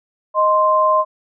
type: tone pair together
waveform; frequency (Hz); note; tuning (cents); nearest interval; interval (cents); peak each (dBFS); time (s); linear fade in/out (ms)
sine; 622.3 / 1045.2; D#5 / C6; 0 / -2; major sixth; 898; -16 / -13; 0.34-1.05; 50
effects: none